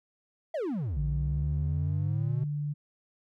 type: exponential two-way sweep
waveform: triangle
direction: down then up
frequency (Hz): 689 to 55.1 to 126.1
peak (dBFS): -27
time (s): 0.54-2.44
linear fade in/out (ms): 5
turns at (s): 1
type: tone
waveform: sine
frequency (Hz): 146.83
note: D3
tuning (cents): 0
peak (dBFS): -29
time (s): 0.96-2.74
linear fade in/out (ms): 20
effects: none